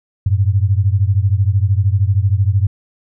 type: beating tone pair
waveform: sine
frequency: 94 / 107 Hz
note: F#2 / A2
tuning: +28 / -48 cents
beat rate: 13 Hz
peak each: -13 / -15 dBFS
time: 0.26-2.67 s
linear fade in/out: 5 ms
effects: none